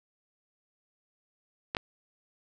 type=clicks; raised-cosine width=0.3 ms; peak=-14 dBFS; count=2; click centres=1.749 / 1.768 s; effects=none